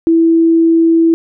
sine tone, 329.6 Hz, E4, in tune, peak -6 dBFS, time 0.07-1.14 s, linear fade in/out 0 ms, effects none

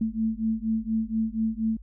sine beating tone pair, 219.9 / 224.1 Hz, A3 / A3, -1 / +32 cents, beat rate 4.2 Hz, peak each -27 / -27 dBFS, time 0.01-1.77 s, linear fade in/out 5 ms, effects added 50 Hz sine -42 dBFS peak until 1.82 s

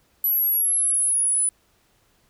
sine linear sweep, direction down, 11840 to 9950 Hz, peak -18 dBFS, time 0.24-1.49 s, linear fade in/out 2 ms, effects pink hiss -63 dBFS RMS until 2.29 s

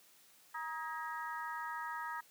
harmonic tone with a mistuned harmonic, 315.5 Hz, D#4, 24 cents sharp, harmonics 3 / 4 / 5 / 6, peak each -42 / -44 / -46 / -48 dBFS, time 0.54-2.21 s, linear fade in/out 10 ms, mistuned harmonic 5, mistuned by +67 cents, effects white hiss -64 dBFS RMS until 2.3 s + high-pass 150 Hz 12 dB/octave

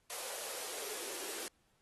white noise with high-pass filter sweep, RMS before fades -42 dBFS, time 0.1-1.48 s, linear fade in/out 0 ms, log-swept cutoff 540 to 360 Hz, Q 4.2, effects pink hiss -75 dBFS RMS until 1.81 s + AAC 32 kbps

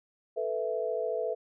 sine chord, A suspended second, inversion none, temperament equal, 440 / 493.9 / 659.3 Hz, A4 / B4 / E5, 0 / 0 / 0 cents, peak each -33 dBFS, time 0.36-1.35 s, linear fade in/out 20 ms, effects none

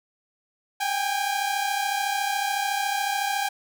sawtooth tone pair together, 784 / 817.9 Hz, G5 / G#5, 0 / -27 cents, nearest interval minor second, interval 73 cents, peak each -23 dBFS, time 0.8-3.49 s, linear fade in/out 10 ms, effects none

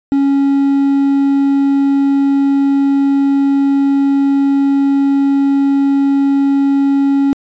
triangle tone with quantisation, 277.2 Hz, C#4, in tune, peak -7 dBFS, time 0.12-7.33 s, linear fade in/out 0 ms, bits 6, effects resampled to 16000 Hz

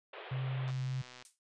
pink band-pass noise, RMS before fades -48 dBFS, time 0.13-0.71 s, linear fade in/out 5 ms, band 380 to 3500 Hz, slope 48 dB/octave
sine tone, 130.81 Hz, C3, in tune, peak -33 dBFS, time 0.31-1.02 s, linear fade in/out 10 ms
click train, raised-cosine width 0.2 ms, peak -33 dBFS, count 69, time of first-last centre 0.68-1.224 s, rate 125 Hz
violet noise with exponential decay, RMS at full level -43 dBFS, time 1.25-1.39 s, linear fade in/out 1 ms, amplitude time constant 30 ms
effects noise-tail reverb RT60 0.1 s tail -25 dB re dry + resampled to 22050 Hz

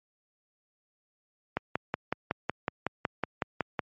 click train, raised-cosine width 0.5 ms, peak -12 dBFS, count 13, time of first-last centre 1.57-3.792 s, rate 5.4 Hz, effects high-pass 100 Hz 12 dB/octave + MP3 32 kbps

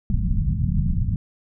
pink low-pass noise, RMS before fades -21 dBFS, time 0.1-1.16 s, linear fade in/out 2 ms, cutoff 200 Hz, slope 48 dB/octave, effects none

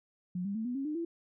sine tone with pitch steps, 180 / 199.72 / 221.6 / 245.9 / 272.8 / 302.7 / 335.9 Hz, F#3 / G3 / A3 / B3 / C#4 / D#4 / E4, -47 / +33 / +13 / -7 / -28 / -48 / +33 cents, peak -32 dBFS, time 0.35-1.05 s, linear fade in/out 5 ms, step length 100 ms, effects none

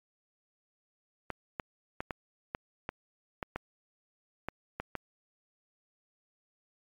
clicks, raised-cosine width 0.5 ms, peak -19 dBFS, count 11, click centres 1.303 / 1.598 / 2.005 / 2.108 / 2.549 / 2.891 / 3.428 / 3.56 / 4.486 / 4.8 / 4.953 s, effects MP3 96 kbps

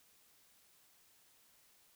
silence, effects white hiss -68 dBFS RMS until 1.95 s

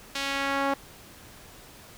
sawtooth tone with band-pass filter sweep, 276.4 Hz, C#4, 5 cents flat, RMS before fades -28 dBFS, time 0.15-0.74 s, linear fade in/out 5 ms, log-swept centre 3900 to 890 Hz, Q 0.96, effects pink hiss -49 dBFS RMS until 1.97 s

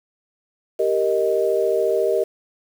sine chord, Eb major, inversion first, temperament equal, 392 / 466.2 / 622.3 Hz, G4 / Bb4 / Eb5, 0 / 0 / 0 cents, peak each -21 dBFS, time 0.79-2.24 s, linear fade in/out 10 ms, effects 7-bit

